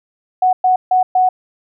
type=tone bursts at uneven times; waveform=sine; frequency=740 Hz; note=F#5; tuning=in tune; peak=-9 dBFS; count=4; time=0.42-0.53 / 0.64-0.76 / 0.91-1.03 / 1.15-1.29 s; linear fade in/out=5 ms; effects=none